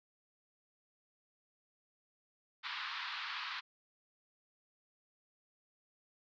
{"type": "band-pass noise", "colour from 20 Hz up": "pink", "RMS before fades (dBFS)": -42, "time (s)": [2.63, 3.61], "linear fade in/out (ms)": 20, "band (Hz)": [990, 4500], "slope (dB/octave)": 48, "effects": []}